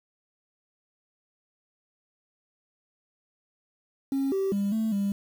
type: tone with pitch steps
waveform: sine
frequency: 272.1 / 387.4 / 200.4 / 221.3 / 199.8 Hz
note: C#4 / G4 / G3 / A3 / G3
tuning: -32 / -20 / +38 / +10 / +33 cents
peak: -22 dBFS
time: 4.12-5.12 s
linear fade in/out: 2 ms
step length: 200 ms
effects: tanh soft clip ceiling -22 dBFS + 8-bit